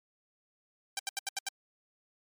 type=tone bursts; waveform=5% pulse; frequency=784 Hz; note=G5; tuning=in tune; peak=-20 dBFS; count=6; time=0.97-1.487 s; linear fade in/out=2 ms; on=22 ms; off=77 ms; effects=MP3 96 kbps